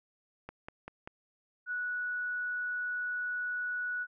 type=click train; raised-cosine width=0.5 ms; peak=-27 dBFS; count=4; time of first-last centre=0.49-1.075 s; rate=5.13 Hz
type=tone; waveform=sine; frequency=1471 Hz; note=F#6; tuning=11 cents flat; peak=-32 dBFS; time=1.66-4.07 s; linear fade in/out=50 ms
effects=none